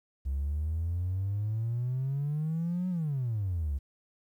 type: exponential two-way sweep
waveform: triangle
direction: up then down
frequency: 66.1 to 185.4 to 66.1 Hz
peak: -25 dBFS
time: 0.25-3.79 s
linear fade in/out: 20 ms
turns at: 2.89 s
effects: tanh soft clip ceiling -25 dBFS + 11-bit